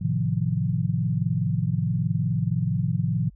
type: chord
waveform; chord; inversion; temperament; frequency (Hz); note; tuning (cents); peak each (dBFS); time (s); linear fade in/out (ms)
sine; F dominant seventh; first; equal with one note detuned; 109.37 / 130.81 / 155.56 / 174.61; A2 / C3 / Eb3 / F3; -10 / 0 / 0 / 0; -27; 0.01-3.3; 10
effects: added 50 Hz sine -47 dBFS peak until 3.35 s